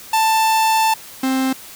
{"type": "tone pair in turn", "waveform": "45% pulse", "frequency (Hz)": [885, 263.1], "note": ["A5", "C4"], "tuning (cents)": [10, 10], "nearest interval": "octave + major sixth", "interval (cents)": 2100, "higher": "first", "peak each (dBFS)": [-13, -16], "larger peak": "first", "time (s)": [[0.13, 0.94], [1.23, 1.53]], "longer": "first", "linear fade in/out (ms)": 5, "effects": ["white hiss -38 dBFS RMS until 1.75 s"]}